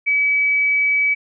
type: tone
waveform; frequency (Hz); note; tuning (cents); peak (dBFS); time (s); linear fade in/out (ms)
sine; 2285; D7; -48; -14; 0.06-1.15; 20
effects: none